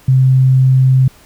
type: tone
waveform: sine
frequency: 130.81 Hz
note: C3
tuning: in tune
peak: -6 dBFS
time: 0.08-1.08 s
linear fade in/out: 5 ms
effects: pink hiss -45 dBFS RMS until 1.25 s